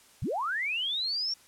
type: linear sweep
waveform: sine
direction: up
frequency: 63.4 to 5580 Hz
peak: -28 dBFS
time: 0.22-1.34 s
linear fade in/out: 5 ms
effects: white hiss -58 dBFS RMS until 1.47 s + low-pass 11000 Hz 12 dB/octave